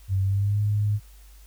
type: tone with pitch glide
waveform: sine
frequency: 96 to 104.09 Hz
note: G2 to G#2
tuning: -36 to +4 cents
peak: -20 dBFS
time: 0.08-1 s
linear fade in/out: 50 ms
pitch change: +140 cents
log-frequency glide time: 0.21-0.6 s
effects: added 50 Hz sine -46 dBFS peak until 1.46 s + white hiss -57 dBFS RMS until 1.46 s